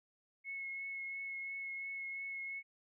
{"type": "tone with vibrato", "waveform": "sine", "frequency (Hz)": 2183, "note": "C#7", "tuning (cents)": -27, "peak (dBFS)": -40, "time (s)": [0.44, 2.63], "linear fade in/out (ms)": 50, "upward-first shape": "triangle", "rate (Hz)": 2.9, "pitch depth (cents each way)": 16, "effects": []}